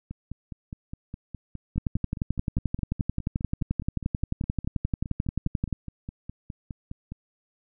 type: two click trains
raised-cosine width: 5 ms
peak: -23 / -13 dBFS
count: 35 / 46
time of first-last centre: 0.11-7.12 / 1.78-5.727 s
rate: 4.85 / 11.4 Hz
effects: none